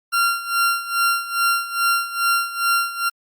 40% pulse tone with tremolo, 1380 Hz, F6, 21 cents flat, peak -14 dBFS, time 0.12-3.1 s, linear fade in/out 20 ms, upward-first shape sine, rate 2.4 Hz, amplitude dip 80%, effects Opus 48 kbps

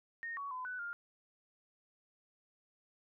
sine tone with pitch steps, 1847 / 1122 / 1013 / 1494 / 1406 Hz, A#6 / C#6 / B5 / F#6 / F6, -16 / +21 / +44 / +16 / +11 cents, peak -39 dBFS, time 0.23-0.93 s, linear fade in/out 0 ms, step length 140 ms, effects none

